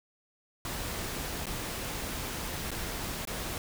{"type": "noise with dropouts", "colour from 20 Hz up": "pink", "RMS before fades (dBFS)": -36, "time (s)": [0.65, 3.58], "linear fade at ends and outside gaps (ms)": 1, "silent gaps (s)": [[1.457, 1.467], [2.707, 2.715], [3.252, 3.273]], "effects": []}